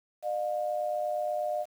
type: tone pair together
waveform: sine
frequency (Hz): 604.7 / 713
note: D#5 / F5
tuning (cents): -50 / +36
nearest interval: minor third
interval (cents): 286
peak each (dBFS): -30 / -32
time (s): 0.22-1.66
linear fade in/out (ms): 50
effects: 9-bit